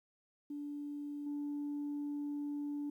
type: tone with level steps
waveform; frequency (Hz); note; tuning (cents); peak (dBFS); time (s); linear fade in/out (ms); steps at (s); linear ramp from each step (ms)
sine; 290.4; D4; -19; -39 / -35; 0.5-2.9; 5; 1.26; 5
effects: tanh soft clip ceiling -34 dBFS + 12-bit